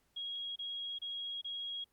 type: tone bursts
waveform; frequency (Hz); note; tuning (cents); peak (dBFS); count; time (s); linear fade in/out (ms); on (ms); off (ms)
sine; 3295; G#7; -14; -38; 4; 0.16-1.844; 10; 400; 28
effects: pink hiss -75 dBFS RMS until 1.92 s + Opus 48 kbps